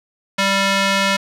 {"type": "tone with band-pass filter", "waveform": "square", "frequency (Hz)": 196, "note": "G3", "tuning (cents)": 0, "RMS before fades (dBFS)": -17, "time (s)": [0.38, 1.17], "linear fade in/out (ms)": 10, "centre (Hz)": 2600, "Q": 0.71, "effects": []}